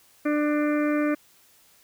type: harmonic tone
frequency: 297.4 Hz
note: D4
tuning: 22 cents sharp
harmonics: 1 / 2 / 4 / 5 / 6 / 7 / 8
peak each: -22 / -28 / -34 / -36 / -38 / -39 / -40 dBFS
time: 0.25-1.15 s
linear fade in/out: 10 ms
effects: white hiss -58 dBFS RMS until 1.83 s

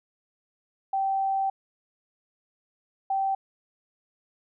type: tone bursts at uneven times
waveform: sine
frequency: 777 Hz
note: G5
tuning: 16 cents flat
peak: -23 dBFS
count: 2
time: 0.93-1.5 / 3.1-3.35 s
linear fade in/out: 5 ms
effects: none

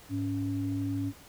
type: tone pair together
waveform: sine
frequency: 104.74 / 280 Hz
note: G#2 / C#4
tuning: +15 / +18 cents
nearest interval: octave + perfect fourth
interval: 1703 cents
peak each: -32 / -30 dBFS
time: 0.09-1.13 s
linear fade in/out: 50 ms
effects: tanh soft clip ceiling -21 dBFS + pink hiss -53 dBFS RMS until 1.28 s

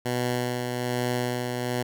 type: tone with tremolo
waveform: 10% pulse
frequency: 123.47 Hz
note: B2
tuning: in tune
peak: -16 dBFS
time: 0.05-1.83 s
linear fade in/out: 10 ms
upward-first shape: sine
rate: 1.2 Hz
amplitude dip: 35%
effects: none

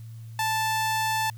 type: tone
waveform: sawtooth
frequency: 880 Hz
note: A5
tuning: in tune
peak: -20 dBFS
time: 0.39-1.3 s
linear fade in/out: 2 ms
effects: added 113 Hz sine -38 dBFS peak until 1.37 s + white hiss -60 dBFS RMS until 1.37 s

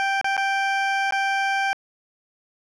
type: tone with dropouts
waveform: 20% pulse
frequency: 784 Hz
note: G5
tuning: in tune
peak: -15 dBFS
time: 0-1.73 s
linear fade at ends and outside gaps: 0 ms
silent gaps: 0.213-0.244 / 0.367-0.377 / 1.108-1.123 s
effects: low-pass 4000 Hz 12 dB/octave + 9-bit

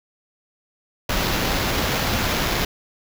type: noise with sample-and-hold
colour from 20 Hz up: pink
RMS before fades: -22 dBFS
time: 1.09-2.65 s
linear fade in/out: 5 ms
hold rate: 8820 Hz
effects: none

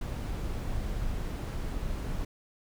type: noise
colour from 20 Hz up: brown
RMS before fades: -33 dBFS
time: 0.01-2.25 s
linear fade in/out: 5 ms
effects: none

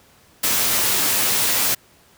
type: noise with comb filter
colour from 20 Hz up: white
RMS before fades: -19 dBFS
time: 0.43-1.75 s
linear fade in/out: 10 ms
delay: 12 ms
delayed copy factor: -0.5
effects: pink hiss -53 dBFS RMS until 2.17 s + high-pass 60 Hz 12 dB/octave

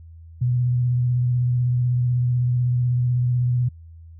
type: tone with vibrato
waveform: sine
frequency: 123.47 Hz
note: B2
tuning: in tune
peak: -17 dBFS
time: 0.41-3.69 s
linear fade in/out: 10 ms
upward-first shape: sine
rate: 16 Hz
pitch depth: 23 cents each way
effects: added 82 Hz sine -40 dBFS peak until 4.19 s

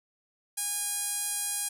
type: tone with band-pass filter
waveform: sawtooth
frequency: 818 Hz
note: G#5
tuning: 26 cents flat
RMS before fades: -32 dBFS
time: 0.57-1.69 s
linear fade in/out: 10 ms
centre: 9700 Hz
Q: 3.1
effects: none

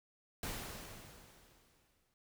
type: noise with exponential decay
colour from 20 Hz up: pink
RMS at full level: -40 dBFS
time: 0.43-2.14 s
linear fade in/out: 1 ms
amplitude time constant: 370 ms
effects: none

